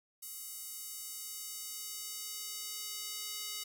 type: tone with high-pass filter sweep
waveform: square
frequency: 421 Hz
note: G#4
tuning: 24 cents sharp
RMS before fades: -43 dBFS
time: 0.22-3.64 s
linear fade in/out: 10 ms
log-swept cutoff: 9000 to 4000 Hz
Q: 0.94
effects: none